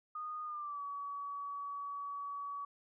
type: tone with pitch glide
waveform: sine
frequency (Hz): 1231 to 1135.4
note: D#6 to C#6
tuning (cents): -19 to +41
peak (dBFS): -39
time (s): 0.15-2.65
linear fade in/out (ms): 5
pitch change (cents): -140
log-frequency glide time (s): 0.44-0.83
effects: none